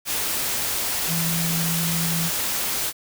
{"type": "tone in noise", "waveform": "sine", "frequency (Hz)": 166.7, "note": "E3", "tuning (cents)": 20, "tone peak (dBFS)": -24, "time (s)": [1.07, 2.31], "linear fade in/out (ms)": 50, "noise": "white", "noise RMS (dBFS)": -25, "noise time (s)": [0.05, 2.93], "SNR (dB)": -2, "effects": []}